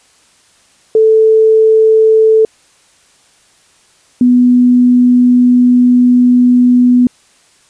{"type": "tone pair in turn", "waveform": "sine", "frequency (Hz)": [440, 246.9], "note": ["A4", "B3"], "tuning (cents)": [0, 0], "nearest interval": "minor seventh", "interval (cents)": 1000, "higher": "first", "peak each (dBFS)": -4, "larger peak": "neither", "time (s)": [[0.95, 2.45], [4.21, 7.07]], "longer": "second", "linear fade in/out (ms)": 2, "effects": ["white hiss -49 dBFS RMS until 7.69 s", "resampled to 22050 Hz"]}